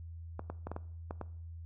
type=clicks; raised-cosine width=1 ms; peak=-25 dBFS; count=7; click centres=0.394 / 0.5 / 0.67 / 0.716 / 0.764 / 1.109 / 1.213 s; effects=noise-tail reverb RT60 0.6 s tail -19 dB re dry + added 83 Hz sine -43 dBFS peak until 1.65 s